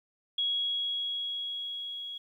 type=tone with level ramp; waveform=sine; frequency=3322 Hz; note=G#7; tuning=in tune; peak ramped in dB=-26 to -37 dBFS; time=0.38-2.18 s; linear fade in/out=5 ms; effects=11-bit